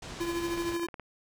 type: low-pass noise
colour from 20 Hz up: pink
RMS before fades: -42 dBFS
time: 0.02-0.76 s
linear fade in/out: 5 ms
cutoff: 7700 Hz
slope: 24 dB/octave
type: tone with tremolo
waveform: square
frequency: 340.9 Hz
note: F4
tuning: 42 cents flat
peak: -29 dBFS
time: 0.2-0.87 s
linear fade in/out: 10 ms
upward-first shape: sine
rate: 13 Hz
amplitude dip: 45%
type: clicks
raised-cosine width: 0.5 ms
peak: -27 dBFS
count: 11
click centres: 0.537 / 0.576 / 0.621 / 0.691 / 0.721 / 0.764 / 0.796 / 0.833 / 0.886 / 0.942 / 0.997 s
effects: none